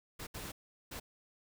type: noise bursts at uneven times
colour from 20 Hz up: pink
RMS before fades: -44 dBFS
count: 3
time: 0.19-0.27 / 0.34-0.52 / 0.91-1 s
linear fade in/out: 10 ms
effects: none